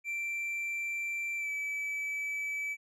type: tone with pitch glide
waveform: triangle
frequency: 2349 to 2301 Hz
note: D7 to D7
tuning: 0 to -36 cents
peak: -31 dBFS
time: 0.04-2.77 s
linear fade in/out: 50 ms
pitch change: -36 cents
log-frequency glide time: 1.37-1.5 s
effects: resampled to 32000 Hz